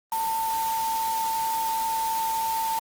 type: tone in noise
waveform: sine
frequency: 897 Hz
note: A5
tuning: 33 cents sharp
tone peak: -24 dBFS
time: 0.12-2.79 s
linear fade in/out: 2 ms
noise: white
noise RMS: -35 dBFS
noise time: 0.12-2.79 s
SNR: +8 dB
effects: Opus 32 kbps